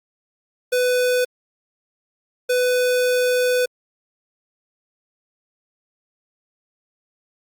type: tone bursts at uneven times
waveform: square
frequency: 498.8 Hz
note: B4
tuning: 17 cents sharp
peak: -17 dBFS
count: 2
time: 0.72-1.25 / 2.49-3.66 s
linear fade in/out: 10 ms
effects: Opus 48 kbps